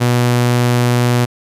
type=tone; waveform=sawtooth; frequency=121.9 Hz; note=B2; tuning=22 cents flat; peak=-7 dBFS; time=0-1.26 s; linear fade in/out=20 ms; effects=resampled to 32000 Hz